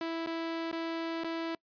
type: tone with dropouts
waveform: sawtooth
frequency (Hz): 329.6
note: E4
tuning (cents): 0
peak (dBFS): -29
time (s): 0.01-1.55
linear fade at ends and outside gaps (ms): 2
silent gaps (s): 0.263-0.271 / 0.715-0.727 / 1.237-1.244
effects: noise-tail reverb RT60 0.1 s tail -25 dB re dry + resampled to 11025 Hz